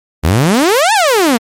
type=exponential two-way sweep; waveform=sawtooth; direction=up then down; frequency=70.6 to 920 to 217.9 Hz; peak=-4 dBFS; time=0.23-1.38 s; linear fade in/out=20 ms; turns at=0.93 s; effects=MP3 64 kbps